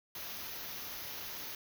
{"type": "band-stop noise", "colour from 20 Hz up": "white", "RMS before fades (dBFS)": -43, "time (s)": [0.15, 1.55], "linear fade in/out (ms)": 2, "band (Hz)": [6500, 11000], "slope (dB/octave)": 96, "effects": []}